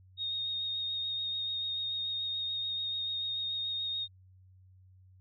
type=tone with vibrato; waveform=sine; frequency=3715 Hz; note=A#7; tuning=7 cents flat; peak=-32 dBFS; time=0.17-4.08 s; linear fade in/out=50 ms; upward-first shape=sine; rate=6.9 Hz; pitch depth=14 cents each way; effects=added 93 Hz sine -56 dBFS peak until 5.2 s